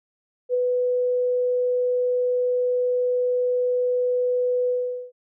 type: tone with ADSR envelope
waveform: sine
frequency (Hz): 496.3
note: B4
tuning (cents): +8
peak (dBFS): -17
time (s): 0.49-5.12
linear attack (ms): 50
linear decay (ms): 13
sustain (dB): -2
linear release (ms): 430
effects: none